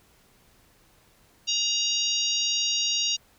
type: harmonic tone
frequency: 942 Hz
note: A#5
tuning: 18 cents sharp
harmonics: 3 / 4 / 5 / 6 / 7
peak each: -28 / -29 / -30 / -31 / -31 dBFS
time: 1.47-3.17 s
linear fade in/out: 20 ms
effects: pink hiss -60 dBFS RMS until 3.38 s